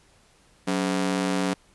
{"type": "ring-modulated tone", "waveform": "sawtooth", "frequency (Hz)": 233.1, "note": "A#3", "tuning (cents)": 0, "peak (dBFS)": -16, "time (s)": [0.67, 1.54], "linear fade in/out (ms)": 10, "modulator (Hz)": 48.6, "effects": ["pink hiss -59 dBFS RMS until 1.74 s", "resampled to 24000 Hz"]}